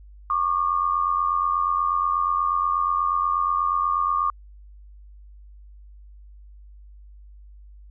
sine tone pair together, 1108.7 / 1197 Hz, C#6 / D6, 0 / +33 cents, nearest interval minor second, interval 133 cents, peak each -23 / -22 dBFS, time 0.3-4.3 s, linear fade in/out 2 ms, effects added 50 Hz sine -43 dBFS peak until 7.9 s

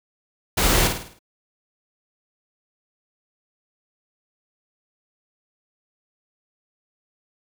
pink noise with echo, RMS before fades -19 dBFS, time 0.57-0.88 s, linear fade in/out 10 ms, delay 52 ms, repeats 6, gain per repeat -6 dB, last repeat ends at 1.192 s, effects none

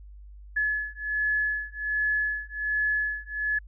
sine beating tone pair, 1708 / 1709.3 Hz, G#6 / G#6, +48 / +49 cents, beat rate 1.3 Hz, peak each -28 dBFS, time 0.56-3.59 s, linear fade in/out 10 ms, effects added 50 Hz sine -43 dBFS peak until 3.67 s

